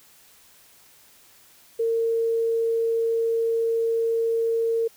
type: tone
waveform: sine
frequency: 457 Hz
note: A#4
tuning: 34 cents flat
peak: -20 dBFS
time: 1.79-4.88 s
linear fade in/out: 10 ms
effects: white hiss -54 dBFS RMS until 4.96 s